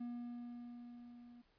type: tone with level ramp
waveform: triangle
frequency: 240.2 Hz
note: B3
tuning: 48 cents flat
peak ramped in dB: -39 to -54 dBFS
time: 0-1.42 s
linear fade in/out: 10 ms
effects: pink hiss -75 dBFS RMS until 1.58 s + resampled to 11025 Hz